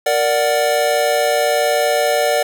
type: chord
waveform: square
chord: Bb augmented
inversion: none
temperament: equal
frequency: 466.2 / 587.3 / 740 Hz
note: Bb4 / D5 / F#5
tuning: 0 / 0 / 0 cents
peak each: -21 / -17 / -20 dBFS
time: 0.06-2.43 s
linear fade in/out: 5 ms
effects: 7-bit